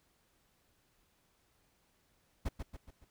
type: noise with echo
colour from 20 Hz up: brown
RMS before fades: -34 dBFS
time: 2.45-2.49 s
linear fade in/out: 10 ms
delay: 140 ms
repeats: 4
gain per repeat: -6 dB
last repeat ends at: 3.05 s
effects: pink hiss -73 dBFS RMS until 3.1 s